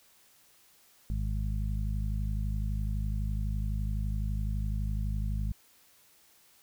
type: harmonic tone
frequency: 51.91 Hz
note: G#1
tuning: in tune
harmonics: 1 / 2 / 3 / 4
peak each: -30 / -35 / -40 / -42 dBFS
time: 1.1-5.52 s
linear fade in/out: 0 ms
effects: white hiss -62 dBFS RMS until 6.62 s